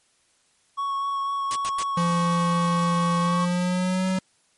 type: tone with vibrato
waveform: triangle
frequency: 1109 Hz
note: C#6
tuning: in tune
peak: -22 dBFS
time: 0.77-3.46 s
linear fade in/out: 20 ms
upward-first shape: sine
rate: 4 Hz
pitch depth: 11 cents each way
type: noise bursts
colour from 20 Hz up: white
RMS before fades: -30 dBFS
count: 3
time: 1.51-1.829 s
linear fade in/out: 0 ms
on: 45 ms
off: 92 ms
type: tone with pitch glide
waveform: square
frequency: 171.8 to 187.35 Hz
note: F3 to F#3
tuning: -28 to +22 cents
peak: -22 dBFS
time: 1.97-4.19 s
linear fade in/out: 5 ms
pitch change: +150 cents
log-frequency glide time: 3.19-4.07 s
effects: white hiss -64 dBFS RMS until 4.57 s + MP3 48 kbps